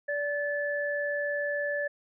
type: tone pair together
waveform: sine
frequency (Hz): 580 / 1736.7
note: D5 / A6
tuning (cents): -22 / -23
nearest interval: octave + perfect fifth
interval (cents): 1899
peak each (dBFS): -30 / -31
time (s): 0.08-1.88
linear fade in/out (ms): 10
effects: none